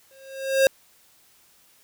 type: tone with exponential growth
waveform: square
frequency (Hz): 537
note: C5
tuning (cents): +45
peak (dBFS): -13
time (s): 0.11-0.67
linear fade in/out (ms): 1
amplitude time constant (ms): 120
effects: white hiss -58 dBFS RMS until 1.83 s